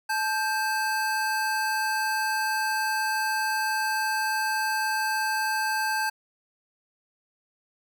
square tone pair together, 867 / 1577.3 Hz, A5 / G6, -26 / +10 cents, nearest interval minor seventh, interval 1036 cents, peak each -28 / -28 dBFS, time 0.09-6.1 s, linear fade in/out 10 ms, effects none

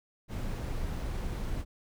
brown noise, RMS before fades -34 dBFS, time 0.28-1.65 s, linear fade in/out 50 ms, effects none

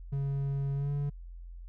triangle tone with pitch glide, 138.59 to 143.06 Hz, C#3 to D3, 0 to -45 cents, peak -27 dBFS, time 0.12-1.1 s, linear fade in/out 10 ms, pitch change +55 cents, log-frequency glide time 0.75-0.91 s, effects added 43 Hz sine -42 dBFS peak until 1.68 s

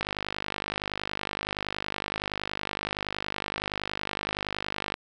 click train, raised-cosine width 0.3 ms, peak -13 dBFS, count 251, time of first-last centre 0.01-4.941 s, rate 50.7 Hz, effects none

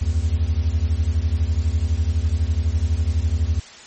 triangle beating tone pair, 73.42 / 85.42 Hz, D2 / F2, 0 / -38 cents, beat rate 12 Hz, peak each -18 dBFS, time 0.01-3.6 s, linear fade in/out 10 ms, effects white hiss -41 dBFS RMS until 3.86 s + MP3 32 kbps

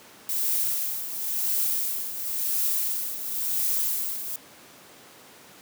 violet noise with tremolo, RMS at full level -24 dBFS, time 0.29-4.36 s, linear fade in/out 2 ms, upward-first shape triangle, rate 0.95 Hz, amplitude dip 70%, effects pink hiss -49 dBFS RMS until 5.61 s + high-pass 200 Hz 12 dB/octave

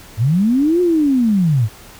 sine linear two-way sweep, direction up then down, 98 to 363.3 to 98 Hz, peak -11 dBFS, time 0.17-1.69 s, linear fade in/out 50 ms, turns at 0.81 s, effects pink hiss -40 dBFS RMS until 1.99 s

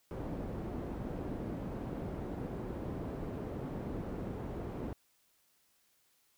white low-pass noise, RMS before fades -40 dBFS, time 0.11-4.93 s, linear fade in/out 0 ms, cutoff 360 Hz, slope 12 dB/octave, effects white hiss -72 dBFS RMS until 6.37 s

